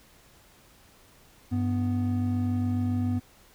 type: tone pair together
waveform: triangle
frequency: 98.2 / 247.4 Hz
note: G2 / B3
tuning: +4 / +3 cents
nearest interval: octave + major third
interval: 1599 cents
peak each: -25 dBFS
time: 1.51-3.2 s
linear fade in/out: 20 ms
effects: pink hiss -57 dBFS RMS until 3.54 s